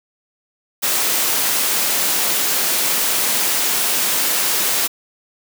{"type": "high-pass noise", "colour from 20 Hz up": "white", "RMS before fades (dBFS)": -18, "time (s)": [0.82, 4.88], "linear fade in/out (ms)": 20, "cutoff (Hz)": 210, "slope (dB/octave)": 12, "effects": []}